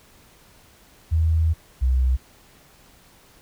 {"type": "tone pair in turn", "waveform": "sine", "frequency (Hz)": [80.7, 64.05], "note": ["E2", "C2"], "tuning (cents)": [-36, -36], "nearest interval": "major third", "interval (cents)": 400, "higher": "first", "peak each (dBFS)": -16, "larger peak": "neither", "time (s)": [[1.11, 1.54], [1.81, 2.17]], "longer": "first", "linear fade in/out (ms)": 20, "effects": ["pink hiss -53 dBFS RMS until 3.41 s"]}